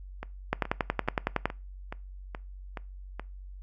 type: two click trains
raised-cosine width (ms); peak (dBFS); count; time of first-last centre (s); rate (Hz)
0.5; -21 / -10; 8 / 11; 0.23-3.196 / 0.53-1.456; 2.36 / 10.8
effects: noise-tail reverb RT60 0.3 s tail -22 dB re dry + added 47 Hz sine -41 dBFS peak until 3.62 s